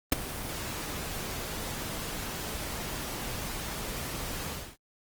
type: noise with ADSR envelope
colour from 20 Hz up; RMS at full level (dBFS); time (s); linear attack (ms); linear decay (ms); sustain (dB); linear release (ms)
pink; -19; 0.12-4.77; 3; 15; -17; 270
effects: Opus 24 kbps

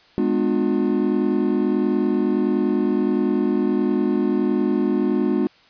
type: chord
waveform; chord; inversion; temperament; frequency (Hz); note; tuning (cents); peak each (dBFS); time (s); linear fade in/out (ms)
triangle; G# diminished seventh; none; just; 207.7 / 249.2 / 299 / 358.8; G#3 / B3 / D4 / F4; 0 / +16 / +31 / +47; -21; 0.18-5.47; 0
effects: white hiss -53 dBFS RMS until 5.69 s + resampled to 11025 Hz

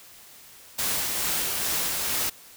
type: noise with tremolo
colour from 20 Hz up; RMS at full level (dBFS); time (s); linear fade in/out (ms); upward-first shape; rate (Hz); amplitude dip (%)
white; -26; 0.78-2.3; 10; sine; 2.3; 25
effects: white hiss -49 dBFS RMS until 2.56 s

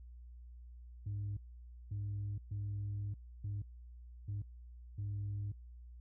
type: tone bursts at uneven times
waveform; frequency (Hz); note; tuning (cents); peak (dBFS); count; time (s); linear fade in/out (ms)
sine; 102; G#2; -31; -35; 6; 1.06-1.37 / 1.91-2.38 / 2.51-3.14 / 3.44-3.62 / 4.28-4.42 / 4.98-5.52; 5
effects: tanh soft clip ceiling -35 dBFS + added 60 Hz sine -50 dBFS peak until 6 s

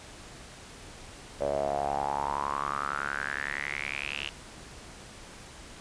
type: tone with band-pass filter sweep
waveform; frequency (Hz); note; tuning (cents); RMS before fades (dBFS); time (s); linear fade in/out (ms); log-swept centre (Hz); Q
sawtooth; 70.8; C#2; +37; -32; 1.4-4.3; 20; 570 to 2900; 7.5
effects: pink hiss -47 dBFS RMS until 5.8 s + resampled to 22050 Hz

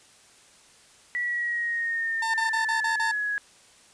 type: exponential sweep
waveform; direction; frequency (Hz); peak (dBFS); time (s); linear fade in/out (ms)
sine; down; 1951 to 1663; -25; 1.15-3.38; 0
type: tone bursts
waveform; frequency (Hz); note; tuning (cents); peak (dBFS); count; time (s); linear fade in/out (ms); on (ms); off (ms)
30% pulse; 903; A5; +45; -23; 6; 2.22-3.115; 5; 120; 35
effects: white hiss -55 dBFS RMS until 3.93 s + resampled to 22050 Hz

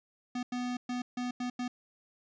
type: tone bursts at uneven times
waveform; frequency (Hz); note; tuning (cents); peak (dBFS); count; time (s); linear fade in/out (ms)
square; 247.1; B3; +1; -33; 6; 0.35-0.43 / 0.52-0.77 / 0.89-1.02 / 1.17-1.31 / 1.4-1.5 / 1.59-1.68; 5
effects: resampled to 16000 Hz

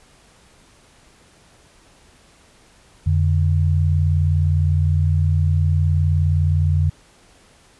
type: tone pair together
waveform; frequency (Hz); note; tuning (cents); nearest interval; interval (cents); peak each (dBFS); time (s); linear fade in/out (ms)
sine; 87.31 / 146.84; F2 / D3; 0 / 0; major sixth; 900; -15 / -20; 3.06-6.9; 10
effects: pink hiss -52 dBFS RMS until 7.79 s + resampled to 24000 Hz

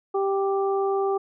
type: harmonic tone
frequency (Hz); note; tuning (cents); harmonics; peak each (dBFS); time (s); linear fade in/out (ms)
392; G4; 0; 1 / 2 / 3; -22 / -28 / -32; 0.14-1.18; 10
effects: none

